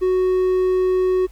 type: tone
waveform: triangle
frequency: 370 Hz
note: F#4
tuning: in tune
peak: -13 dBFS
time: 0.01-1.27 s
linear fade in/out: 20 ms
effects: added 50 Hz sine -39 dBFS peak until 1.31 s + pink hiss -55 dBFS RMS until 1.31 s